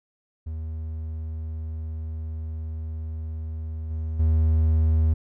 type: tone with level steps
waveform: triangle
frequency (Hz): 79.3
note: D#2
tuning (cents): +33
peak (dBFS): -27 / -24 / -15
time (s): 0.46-5.14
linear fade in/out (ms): 10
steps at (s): 3.9 / 4.19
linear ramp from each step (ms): 10
effects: none